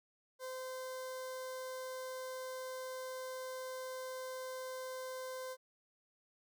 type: tone with notch filter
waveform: sawtooth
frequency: 516 Hz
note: C5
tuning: 24 cents flat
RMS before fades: -44 dBFS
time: 0.39-5.57 s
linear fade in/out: 50 ms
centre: 2600 Hz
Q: 1.4
effects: none